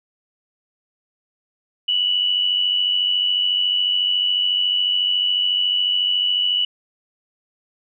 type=tone pair together; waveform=sine; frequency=2866 / 2960 Hz; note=F7 / F#7; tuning=+44 / 0 cents; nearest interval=minor second; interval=56 cents; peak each=-25 / -17 dBFS; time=1.88-6.65 s; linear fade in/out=5 ms; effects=none